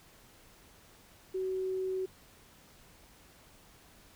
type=tone; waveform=sine; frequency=376 Hz; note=F#4; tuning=28 cents sharp; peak=-31 dBFS; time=1.34-2.06 s; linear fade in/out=10 ms; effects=pink hiss -59 dBFS RMS until 4.15 s